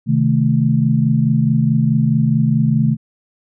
sine chord, A diminished, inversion first, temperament equal, 130.81 / 155.56 / 220 Hz, C3 / Eb3 / A3, 0 / 0 / 0 cents, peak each -16 dBFS, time 0.06-2.97 s, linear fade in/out 50 ms, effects none

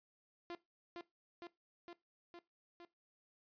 sawtooth tone with echo, 345.7 Hz, F4, 18 cents flat, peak -40 dBFS, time 0.5-0.55 s, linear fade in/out 0 ms, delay 460 ms, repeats 5, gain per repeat -2 dB, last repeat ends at 2.85 s, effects noise-tail reverb RT60 0.2 s tail -18 dB re dry + resampled to 11025 Hz

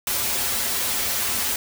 white noise with comb filter, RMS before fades -24 dBFS, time 0.07-1.56 s, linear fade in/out 2 ms, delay 6.4 ms, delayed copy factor -0.95, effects none

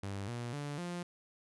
sawtooth tone with pitch steps, 99 / 119.79 / 144.94 / 175.38 Hz, G2 / A#2 / D3 / F3, +18 / +48 / -22 / +8 cents, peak -34 dBFS, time 0.03-1.03 s, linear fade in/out 5 ms, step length 250 ms, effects resampled to 24000 Hz

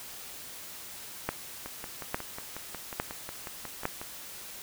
two click trains, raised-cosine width 0.5 ms, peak -23 / -13 dBFS, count 14 / 4, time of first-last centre 1.66-4.015 / 1.29-3.854 s, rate 5.52 / 1.17 Hz, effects white hiss -44 dBFS RMS until 4.62 s

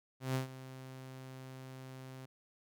sawtooth tone with ADSR envelope, 130.81 Hz, C3, in tune, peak -27 dBFS, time 0.2-2.26 s, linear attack 150 ms, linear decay 120 ms, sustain -16 dB, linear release 11 ms, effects none

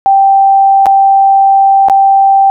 sine tone with dropouts, 783 Hz, G5, 2 cents flat, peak -3 dBFS, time 0.06-2.5 s, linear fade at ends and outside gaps 0 ms, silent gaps 0.858-0.866 / 1.885-1.898 s, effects none

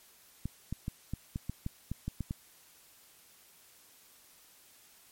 clicks, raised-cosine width 5 ms, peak -22 dBFS, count 11, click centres 0.456 / 0.726 / 0.881 / 1.136 / 1.359 / 1.496 / 1.664 / 1.916 / 2.08 / 2.207 / 2.309 s, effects white hiss -60 dBFS RMS until 5.11 s + MP3 64 kbps

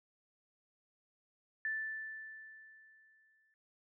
sine tone with exponential decay, 1760 Hz, A6, in tune, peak -33 dBFS, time 1.65-3.54 s, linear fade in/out 1 ms, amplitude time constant 410 ms, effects none

